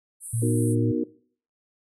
white band-pass noise, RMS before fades -38 dBFS, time 0.2-0.76 s, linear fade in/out 50 ms, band 8500 to 11000 Hz, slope 96 dB/octave
sine tone, 114.2 Hz, A#2, 35 cents flat, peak -23 dBFS, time 0.33-0.92 s, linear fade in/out 10 ms
sine chord, B major seventh, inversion none, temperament equal, 246.9 / 311.1 / 370 / 466.2 Hz, B3 / D#4 / F#4 / A#4, 0 / 0 / 0 / 0 cents, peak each -27 / -27 / -30 / -30 dBFS, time 0.42-1.04 s, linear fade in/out 5 ms
effects noise-tail reverb RT60 0.5 s tail -20 dB re dry

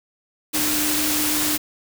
sine tone in noise, 301.9 Hz, D4, 48 cents sharp, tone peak -26 dBFS, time 0.53-1.58 s, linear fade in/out 20 ms, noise white, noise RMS -22 dBFS, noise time 0.53-1.58 s, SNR -7 dB, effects none

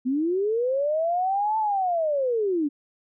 sine linear two-way sweep, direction up then down, 244.3 to 886 to 275.7 Hz, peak -21 dBFS, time 0.05-2.69 s, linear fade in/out 20 ms, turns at 1.58 s, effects none

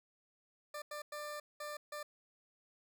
20% pulse tone bursts at uneven times, 594 Hz, D5, 20 cents sharp, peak -37 dBFS, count 5, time 0.74-0.82 / 0.91-1.02 / 1.12-1.4 / 1.6-1.77 / 1.92-2.03 s, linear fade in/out 5 ms, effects none

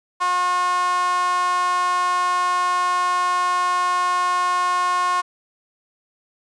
sawtooth tone with high-pass filter, 360 Hz, F#4, 47 cents flat, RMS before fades -20 dBFS, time 0.2-5.22 s, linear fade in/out 20 ms, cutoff 1000 Hz, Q 9.9, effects resampled to 22050 Hz

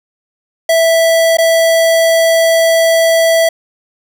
square tone with dropouts, 658 Hz, E5, 3 cents flat, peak -8 dBFS, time 0.69-3.49 s, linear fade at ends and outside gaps 5 ms, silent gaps 1.371-1.384 s, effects none

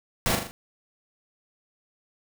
pink noise with echo, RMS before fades -24 dBFS, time 0.26-0.35 s, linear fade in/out 0 ms, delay 40 ms, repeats 4, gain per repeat -5 dB, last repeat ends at 0.51 s, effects none

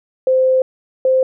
sine tone pair in turn, 519 / 520.8 Hz, C5 / C5, -14 / -8 cents, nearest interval unison, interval 6 cents, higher second, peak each -10 dBFS, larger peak neither, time 0.27-0.62 / 1.05-1.23 s, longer first, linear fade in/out 2 ms, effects none

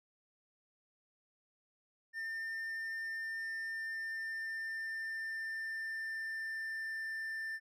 triangle tone with pitch glide, 1803 to 1784.4 Hz, A6 to A6, +42 to +24 cents, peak -36 dBFS, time 2.13-7.6 s, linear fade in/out 50 ms, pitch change -18 cents, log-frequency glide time 2.87-7.08 s, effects none

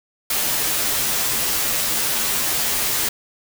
white noise with comb filter, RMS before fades -21 dBFS, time 0.3-3.09 s, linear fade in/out 5 ms, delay 11 ms, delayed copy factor -0.8, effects none

